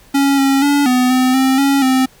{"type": "tone with pitch steps", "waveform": "square", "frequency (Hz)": [277.7, 272.8, 285.7, 251.4, 255.8, 263.9, 276.9, 260.6], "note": ["C#4", "C#4", "D4", "B3", "C4", "C4", "C#4", "C4"], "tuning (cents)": [3, -28, -48, 31, -39, 15, -2, -7], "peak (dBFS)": -11, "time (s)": [0.14, 2.06], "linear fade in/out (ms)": 10, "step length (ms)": 240, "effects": ["pink hiss -47 dBFS RMS until 2.2 s"]}